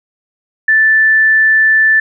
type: tone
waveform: sine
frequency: 1760 Hz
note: A6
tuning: in tune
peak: -6 dBFS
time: 0.68-2 s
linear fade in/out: 5 ms
effects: none